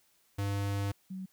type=tone pair in turn; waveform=square / sine; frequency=100.1 / 188.26 Hz; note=G2 / F#3; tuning=+37 / +30 cents; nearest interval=major seventh; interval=1093 cents; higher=second; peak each=-31 / -37 dBFS; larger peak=first; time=0.38-0.92 / 1.1-1.26 s; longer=first; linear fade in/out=10 ms; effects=white hiss -69 dBFS RMS until 1.32 s